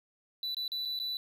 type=tone with dropouts; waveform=triangle; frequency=3972 Hz; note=B7; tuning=9 cents sharp; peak=-31 dBFS; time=0.43-1.17 s; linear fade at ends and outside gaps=1 ms; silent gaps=0.546-0.568 / 0.679-0.718 / 0.852-0.856 / 0.99-0.999 s; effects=none